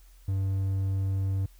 triangle tone, 96.5 Hz, G2, 27 cents flat, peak -23 dBFS, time 0.28-1.46 s, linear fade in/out 5 ms, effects added 43 Hz sine -51 dBFS peak until 1.59 s + white hiss -63 dBFS RMS until 1.59 s

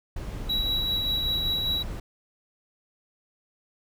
brown noise, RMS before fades -33 dBFS, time 0.16-2 s, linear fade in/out 5 ms
triangle tone with tremolo, 3893 Hz, B7, 26 cents flat, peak -22 dBFS, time 0.49-1.83 s, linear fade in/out 10 ms, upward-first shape sine, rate 5.1 Hz, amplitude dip 30%
effects none

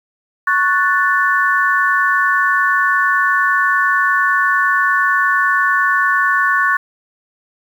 sine chord, F# minor, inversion second, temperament equal, 1108.7 / 1480 / 1760 Hz, C#6 / F#6 / A6, 0 / 0 / 0 cents, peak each -16 dBFS, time 0.47-6.77 s, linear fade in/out 5 ms, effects 7-bit

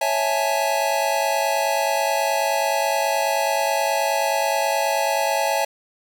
square chord, A major seventh, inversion first, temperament equal, 554.4 / 659.3 / 830.6 / 880 Hz, C#5 / E5 / G#5 / A5, 0 / 0 / 0 / 0 cents, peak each -26 / -25 / -25 / -26 dBFS, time 0.01-5.65 s, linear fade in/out 5 ms, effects none

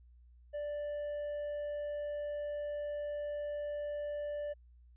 triangle tone, 587.3 Hz, D5, in tune, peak -34 dBFS, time 0.53-4.54 s, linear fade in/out 20 ms, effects added 60 Hz sine -57 dBFS peak until 4.96 s + resampled to 8000 Hz

